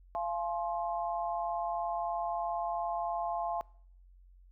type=tone cluster; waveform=sine; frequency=688 / 851 / 1055 Hz; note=F5 / G#5 / C6; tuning=-26 / +42 / +14 cents; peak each=-34 / -37 / -39 dBFS; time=0.15-3.61 s; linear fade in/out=0 ms; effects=noise-tail reverb RT60 0.6 s tail -23 dB re dry + added 45 Hz sine -55 dBFS peak until 4.51 s